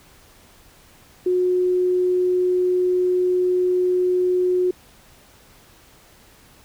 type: tone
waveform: sine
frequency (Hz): 363.2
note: F#4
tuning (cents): -32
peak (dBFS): -16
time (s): 1.26-4.71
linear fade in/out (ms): 5
effects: pink hiss -51 dBFS RMS until 6.64 s